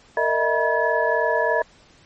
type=tone cluster; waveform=sine; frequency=458.9 / 609 / 652 / 966 / 1707 Hz; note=A#4 / D#5 / E5 / B5 / G#6; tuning=-27 / -37 / -19 / -39 / +47 cents; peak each=-24 dBFS; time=0.17-1.62 s; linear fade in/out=2 ms; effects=pink hiss -53 dBFS RMS until 2.05 s + MP3 32 kbps